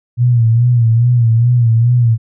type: tone with vibrato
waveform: sine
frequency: 118.1 Hz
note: A#2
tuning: 23 cents sharp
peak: -7 dBFS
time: 0.17-2.18 s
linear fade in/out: 50 ms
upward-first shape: sine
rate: 2.4 Hz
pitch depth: 77 cents each way
effects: none